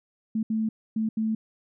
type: tone bursts at uneven times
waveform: sine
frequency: 220 Hz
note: A3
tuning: in tune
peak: -23 dBFS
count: 4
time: 0.35-0.43 / 0.5-0.69 / 0.96-1.09 / 1.17-1.35 s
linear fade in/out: 5 ms
effects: none